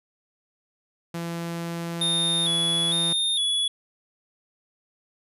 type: tone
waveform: sawtooth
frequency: 169 Hz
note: E3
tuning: 43 cents sharp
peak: -25 dBFS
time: 1.14-3.13 s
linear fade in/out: 5 ms
type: tone with vibrato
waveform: square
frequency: 3520 Hz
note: A7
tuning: in tune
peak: -22 dBFS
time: 2.01-3.68 s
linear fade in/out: 5 ms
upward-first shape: square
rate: 1.1 Hz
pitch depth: 63 cents each way
effects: resampled to 32000 Hz